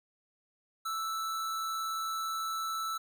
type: tone with amplitude modulation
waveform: square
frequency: 1318.5 Hz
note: E6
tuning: in tune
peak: -32 dBFS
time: 0.85-2.98 s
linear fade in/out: 10 ms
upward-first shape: sine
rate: 160 Hz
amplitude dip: 30%
effects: none